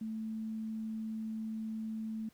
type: tone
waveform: sine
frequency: 220.2 Hz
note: A3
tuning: 2 cents sharp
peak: -36 dBFS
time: 0.01-2.29 s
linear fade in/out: 5 ms
effects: pink hiss -67 dBFS RMS until 2.33 s